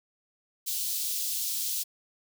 white high-pass noise, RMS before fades -31 dBFS, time 0.66-1.84 s, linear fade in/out 20 ms, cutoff 3500 Hz, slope 24 dB/octave, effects none

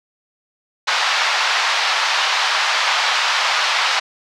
pink band-pass noise, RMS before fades -18 dBFS, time 0.87-4 s, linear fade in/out 10 ms, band 840 to 5100 Hz, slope 24 dB/octave, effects none

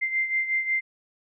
sine beating tone pair, 2087 / 2092.5 Hz, C7 / C7, -5 / 0 cents, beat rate 5.5 Hz, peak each -24 / -30 dBFS, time 0.01-0.81 s, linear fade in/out 20 ms, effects none

